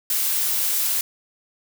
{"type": "noise", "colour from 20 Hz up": "blue", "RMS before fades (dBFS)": -22, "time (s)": [0.1, 1.01], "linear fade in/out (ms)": 2, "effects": []}